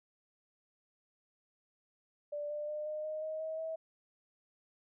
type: tone with pitch steps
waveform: sine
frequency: 587.3 / 595.2 / 603.1 / 611.2 / 619.4 / 627.6 / 636 / 644.5 Hz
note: D5 / D5 / D5 / D#5 / D#5 / D#5 / D#5 / E5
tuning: 0 / +23 / +46 / -31 / -8 / +15 / +38 / -39 cents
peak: -36 dBFS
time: 2.32-3.76 s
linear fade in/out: 10 ms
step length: 180 ms
effects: none